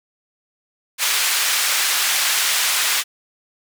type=band-pass noise; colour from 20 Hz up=pink; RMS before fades=-19 dBFS; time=0.98-3.04 s; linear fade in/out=50 ms; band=1700 to 15000 Hz; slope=12 dB/octave; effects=none